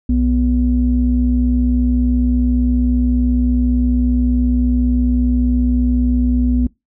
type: tone pair together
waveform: sine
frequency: 61.74 / 247 Hz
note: B1 / B3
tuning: 0 / 0 cents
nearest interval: 2 octaves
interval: 2400 cents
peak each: -14 dBFS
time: 0.09-6.67 s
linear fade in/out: 5 ms
effects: noise-tail reverb RT60 0.2 s tail -23 dB re dry + tanh soft clip ceiling -4 dBFS